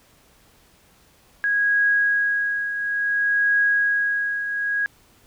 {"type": "tone with tremolo", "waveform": "sine", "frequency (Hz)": 1650, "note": "G#6", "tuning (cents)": -12, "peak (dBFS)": -15, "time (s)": [1.44, 4.86], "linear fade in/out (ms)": 0, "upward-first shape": "triangle", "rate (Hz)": 0.58, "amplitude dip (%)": 65, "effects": ["pink hiss -56 dBFS RMS until 5.26 s"]}